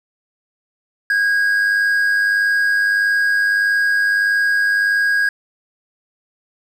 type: tone pair together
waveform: triangle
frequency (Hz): 1537 / 1638.6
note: G6 / G#6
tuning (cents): -35 / -24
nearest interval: minor second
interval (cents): 111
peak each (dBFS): -23 / -12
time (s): 1.1-5.29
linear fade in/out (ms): 2
effects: none